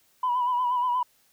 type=tone with vibrato; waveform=sine; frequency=987.8 Hz; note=B5; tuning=in tune; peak=-21 dBFS; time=0.23-1.03 s; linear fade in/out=5 ms; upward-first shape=sine; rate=8.4 Hz; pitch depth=48 cents each way; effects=tanh soft clip ceiling -18 dBFS + white hiss -64 dBFS RMS until 1.32 s